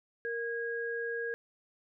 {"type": "tone pair together", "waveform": "sine", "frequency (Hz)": [466.2, 1640.4], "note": ["A#4", "G#6"], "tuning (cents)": [0, -22], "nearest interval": "octave + minor seventh", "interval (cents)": 2178, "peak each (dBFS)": [-35, -36], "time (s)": [0.25, 1.34], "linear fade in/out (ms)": 0, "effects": []}